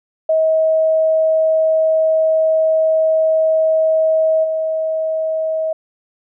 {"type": "tone with level steps", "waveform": "sine", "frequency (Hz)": 637, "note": "D#5", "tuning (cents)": 41, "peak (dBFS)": [-11, -16], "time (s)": [0.29, 5.73], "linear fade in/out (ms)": 5, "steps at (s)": 4.43, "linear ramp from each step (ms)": 20, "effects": []}